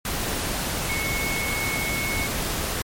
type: tone in noise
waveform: sine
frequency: 2196 Hz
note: C#7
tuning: 17 cents flat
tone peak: -27 dBFS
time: 0.89-2.27 s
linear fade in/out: 2 ms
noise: pink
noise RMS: -27 dBFS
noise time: 0.05-2.82 s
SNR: -3 dB
effects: MP3 64 kbps